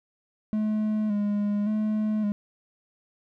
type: tone with vibrato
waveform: triangle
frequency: 210 Hz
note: G#3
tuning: 19 cents sharp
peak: -21 dBFS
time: 0.53-2.32 s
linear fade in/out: 0 ms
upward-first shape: square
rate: 0.88 Hz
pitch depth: 35 cents each way
effects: none